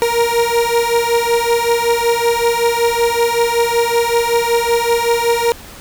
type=beating tone pair; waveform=30% pulse; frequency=466.2 / 471.5 Hz; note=A#4 / A#4; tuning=0 / +20 cents; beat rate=5.3 Hz; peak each=-13 dBFS; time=0.02-5.52 s; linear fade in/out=0 ms; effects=pink hiss -36 dBFS RMS until 5.8 s